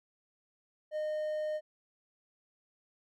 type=tone; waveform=triangle; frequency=613 Hz; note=D#5; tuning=26 cents flat; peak=-30 dBFS; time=0.91-1.61 s; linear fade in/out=50 ms; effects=none